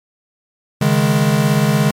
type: chord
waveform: square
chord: C# suspended second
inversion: none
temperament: equal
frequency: 138.59 / 155.56 / 207.7 Hz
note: C#3 / D#3 / G#3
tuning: 0 / 0 / 0 cents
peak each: -17 dBFS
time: 0.81-1.91 s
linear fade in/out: 5 ms
effects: MP3 64 kbps